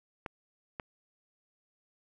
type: clicks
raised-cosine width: 0.5 ms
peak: -22 dBFS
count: 2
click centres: 0.262 / 0.798 s
effects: none